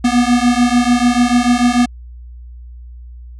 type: beating tone pair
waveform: square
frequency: 240 / 246.8 Hz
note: B3 / B3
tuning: -49 / -1 cents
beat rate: 6.8 Hz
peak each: -14 dBFS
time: 0.04-1.86 s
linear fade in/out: 10 ms
effects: added 60 Hz sine -31 dBFS peak until 3.39 s + resampled to 22050 Hz